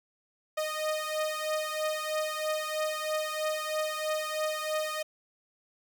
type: beating tone pair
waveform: sawtooth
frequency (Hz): 617 / 620.1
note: D#5 / D#5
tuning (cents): -15 / -6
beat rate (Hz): 3.1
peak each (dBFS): -28 / -30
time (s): 0.57-5.03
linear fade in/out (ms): 10
effects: none